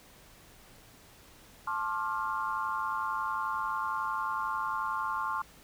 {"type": "chord", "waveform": "sine", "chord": "D minor seventh", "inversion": "second", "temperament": "equal with one note detuned", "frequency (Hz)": [880, 1063.6, 1174.7, 1396.9], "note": ["A5", "C6", "D6", "F6"], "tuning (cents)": [0, 28, 0, 0], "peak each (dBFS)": [-37, -33, -37, -37], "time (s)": [1.67, 5.42], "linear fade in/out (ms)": 5, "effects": ["pink hiss -56 dBFS RMS until 5.63 s"]}